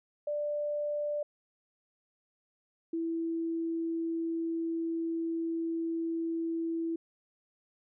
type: tone pair in turn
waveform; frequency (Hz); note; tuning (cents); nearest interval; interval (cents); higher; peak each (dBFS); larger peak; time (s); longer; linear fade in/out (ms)
sine; 590 / 330.2; D5 / E4; +8 / +3; minor seventh; 1005; first; -30 / -30; neither; 0.27-1.23 / 2.93-6.96; second; 5
effects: none